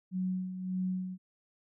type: tone with tremolo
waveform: sine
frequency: 185 Hz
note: F#3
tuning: in tune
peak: -29 dBFS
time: 0.11-1.18 s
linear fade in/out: 50 ms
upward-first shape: sine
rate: 1.7 Hz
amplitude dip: 60%
effects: none